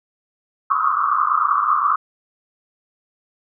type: band-pass noise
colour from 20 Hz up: pink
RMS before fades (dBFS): -18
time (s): 0.7-1.96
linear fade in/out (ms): 5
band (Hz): 1100 to 1300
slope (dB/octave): 96
effects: none